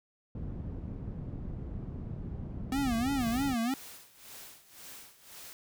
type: low-pass noise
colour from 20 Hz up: white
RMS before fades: -39 dBFS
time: 0.35-3.54 s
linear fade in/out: 2 ms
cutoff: 150 Hz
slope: 12 dB/octave
type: tone with vibrato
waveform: square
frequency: 252.6 Hz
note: B3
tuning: 39 cents sharp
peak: -29 dBFS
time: 2.72-3.74 s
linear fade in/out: 2 ms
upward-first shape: sine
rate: 3.1 Hz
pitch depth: 190 cents each way
type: noise with tremolo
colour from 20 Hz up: white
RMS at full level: -47 dBFS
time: 3.2-5.53 s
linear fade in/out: 0 ms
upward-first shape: sine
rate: 1.9 Hz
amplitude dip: 80%
effects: none